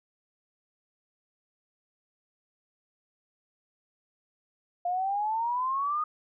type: exponential sweep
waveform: sine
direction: up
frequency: 698.5 to 1244.5 Hz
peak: -26 dBFS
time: 4.85-6.04 s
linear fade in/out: 5 ms
effects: none